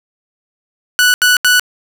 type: tone bursts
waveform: sawtooth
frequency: 1480 Hz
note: F#6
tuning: in tune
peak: -4 dBFS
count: 3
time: 0.99-1.596 s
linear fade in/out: 0 ms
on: 150 ms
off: 78 ms
effects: none